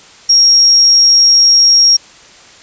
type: tone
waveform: sine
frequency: 5588 Hz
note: F8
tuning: in tune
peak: -4 dBFS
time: 0.29-1.97 s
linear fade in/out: 10 ms
effects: white hiss -39 dBFS RMS until 2.62 s + resampled to 16000 Hz

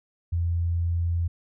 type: tone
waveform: sine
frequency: 85.2 Hz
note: F2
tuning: 42 cents flat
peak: -22 dBFS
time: 0.32-1.28 s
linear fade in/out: 10 ms
effects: none

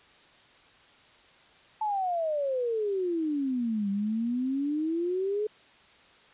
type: exponential two-way sweep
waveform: sine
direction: down then up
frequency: 880 to 196 to 431.5 Hz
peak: -26 dBFS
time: 1.81-5.47 s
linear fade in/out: 5 ms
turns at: 3.9 s
effects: white hiss -57 dBFS RMS until 6.33 s + resampled to 8000 Hz

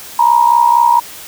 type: tone with amplitude modulation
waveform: sine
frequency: 948 Hz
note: A#5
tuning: 29 cents sharp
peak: -3 dBFS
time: 0.19-1 s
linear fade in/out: 5 ms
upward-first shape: sine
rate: 64.3 Hz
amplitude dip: 75%
effects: white hiss -32 dBFS RMS until 1.27 s

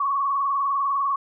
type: tone with vibrato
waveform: sine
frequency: 1108.7 Hz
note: C#6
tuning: in tune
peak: -20 dBFS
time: 0-1.16 s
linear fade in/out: 5 ms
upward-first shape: triangle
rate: 20 Hz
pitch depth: 83 cents each way
effects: none

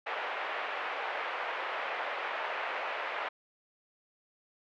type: band-pass noise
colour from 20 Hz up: pink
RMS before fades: -36 dBFS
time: 0.06-3.29 s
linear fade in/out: 10 ms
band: 560 to 2600 Hz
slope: 24 dB/octave
effects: none

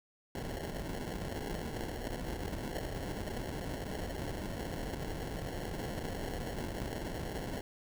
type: noise with sample-and-hold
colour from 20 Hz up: pink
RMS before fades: -39 dBFS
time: 0.35-7.61 s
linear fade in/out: 2 ms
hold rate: 1225 Hz
effects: none

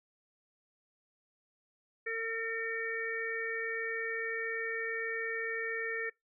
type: harmonic tone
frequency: 453.6 Hz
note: A#4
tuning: 47 cents flat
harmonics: 1 / 3 / 4 / 5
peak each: -38 / -46 / -36 / -41 dBFS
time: 2.06-6.1 s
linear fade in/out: 10 ms
effects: noise-tail reverb RT60 0.2 s tail -25 dB re dry

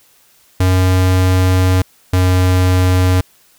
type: tone pair in turn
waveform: square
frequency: 92.5 / 91.81 Hz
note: F#2 / F#2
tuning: 0 / -13 cents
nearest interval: unison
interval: 13 cents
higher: first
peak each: -10 dBFS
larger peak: neither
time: 0.6-1.82 / 2.13-3.21 s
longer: first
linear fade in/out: 5 ms
effects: white hiss -51 dBFS RMS until 3.58 s

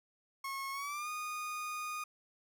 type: tone with pitch glide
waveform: 30% pulse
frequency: 1090 to 1230.6 Hz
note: C#6 to D#6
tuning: -29 to -19 cents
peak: -35 dBFS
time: 0.44-2.04 s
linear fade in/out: 5 ms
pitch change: +210 cents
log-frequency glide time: 0.72-1.09 s
effects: none

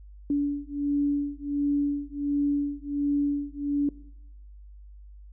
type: beating tone pair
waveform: sine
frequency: 286.2 / 287.6 Hz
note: D4 / D4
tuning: -45 / -36 cents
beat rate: 1.4 Hz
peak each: -27 / -27 dBFS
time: 0.3-3.89 s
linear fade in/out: 2 ms
effects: noise-tail reverb RT60 0.8 s tail -20 dB re dry + added 50 Hz sine -44 dBFS peak until 5.32 s

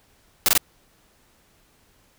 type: noise bursts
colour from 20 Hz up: white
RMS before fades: -17 dBFS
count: 3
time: 0.46-0.577 s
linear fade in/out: 0 ms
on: 25 ms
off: 21 ms
effects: pink hiss -60 dBFS RMS until 2.18 s

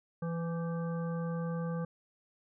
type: harmonic tone with a mistuned harmonic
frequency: 167.3 Hz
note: E3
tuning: 26 cents sharp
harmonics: 1 / 3 / 5 / 7 / 9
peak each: -33 / -40 / -50 / -47 / -52 dBFS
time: 0.22-1.85 s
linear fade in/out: 5 ms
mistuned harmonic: 9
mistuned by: +55 cents
effects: none

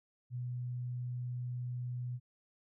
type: tone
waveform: sine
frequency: 123.47 Hz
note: B2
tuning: in tune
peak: -36 dBFS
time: 0.3-2.2 s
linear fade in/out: 50 ms
effects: none

